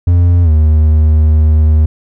triangle tone with pitch glide, 87.31 to 77.34 Hz, F2 to D#2, 0 to -10 cents, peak -3 dBFS, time 0.07-1.86 s, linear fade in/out 5 ms, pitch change -210 cents, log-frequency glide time 0.43-0.5 s, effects none

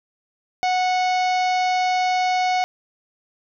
harmonic tone with a mistuned harmonic, 735 Hz, F#5, 12 cents flat, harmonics 1 / 2 / 3 / 4 / 5 / 6 / 7 / 8 / 9, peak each -18 / -35 / -27 / -37 / -38 / -35 / -38 / -42 / -45 dBFS, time 0.63-2.64 s, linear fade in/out 0 ms, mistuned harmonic 9, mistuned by -17 cents, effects none

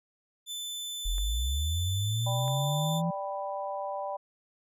sawtooth tone with pitch glide, 3520 to 3544 Hz, A7 to A7, 0 to +12 cents, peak -32 dBFS, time 0.46-3.02 s, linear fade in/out 50 ms, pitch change +12 cents, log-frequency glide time 1.99-2.32 s
sine linear sweep, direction up, 38.89 to 171.5 Hz, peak -27 dBFS, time 1.05-3.11 s, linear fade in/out 10 ms
clicks, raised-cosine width 0.5 ms, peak -33 dBFS, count 2, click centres 1.182 / 2.48 s
sine chord, G major, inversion second, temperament equal, 587.3 / 784 / 987.8 Hz, D5 / G5 / B5, 0 / 0 / 0 cents, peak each -35 / -36 / -38 dBFS, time 2.26-4.17 s, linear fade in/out 10 ms
effects none

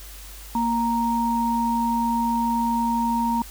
sine tone pair together, 233.1 / 932.3 Hz, A#3 / A#5, 0 / 0 cents, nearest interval 2 octaves, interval 2400 cents, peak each -23 / -22 dBFS, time 0.55-3.42 s, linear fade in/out 2 ms, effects added 50 Hz sine -40 dBFS peak until 3.5 s + white hiss -43 dBFS RMS until 3.5 s

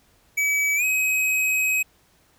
square tone with pitch glide, 2285 to 2535 Hz, D7 to D#7, -48 to +32 cents, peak -20 dBFS, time 0.37-1.83 s, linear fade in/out 10 ms, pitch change +180 cents, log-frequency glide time 0.76-0.84 s, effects pink hiss -60 dBFS RMS until 2.38 s

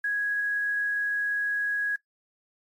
sine tone with quantisation, 1661.2 Hz, G#6, in tune, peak -24 dBFS, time 0.04-1.96 s, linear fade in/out 5 ms, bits 9, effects noise-tail reverb RT60 0.1 s tail -18 dB re dry + MP3 64 kbps

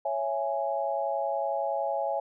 sine chord, C# minor, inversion none, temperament just, 554.4 / 665.2 / 831.5 Hz, C#5 / E5 / G#5, 0 / +16 / +2 cents, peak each -31 dBFS, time 0.05-2.2 s, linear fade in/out 5 ms, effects none

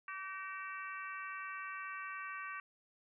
harmonic tone with a mistuned harmonic, 384.1 Hz, G4, 35 cents flat, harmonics 3 / 4 / 5 / 6 / 7, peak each -45 / -47 / -49 / -51 / -52 dBFS, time 0.08-2.6 s, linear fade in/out 2 ms, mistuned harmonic 5, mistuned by -43 cents, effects none

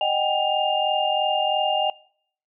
sine tone cluster, 616 / 757 / 800 / 2811 Hz, D#5 / F#5 / G5 / F7, -17 / +39 / +35 / +11 cents, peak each -25 dBFS, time 0.01-1.9 s, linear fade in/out 2 ms, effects noise-tail reverb RT60 0.6 s tail -23 dB re dry

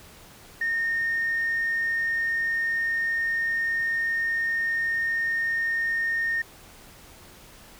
sine tone, 1835 Hz, A#6, 28 cents flat, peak -22 dBFS, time 0.61-6.42 s, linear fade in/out 5 ms, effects tanh soft clip ceiling -19 dBFS + pink hiss -49 dBFS RMS until 7.79 s

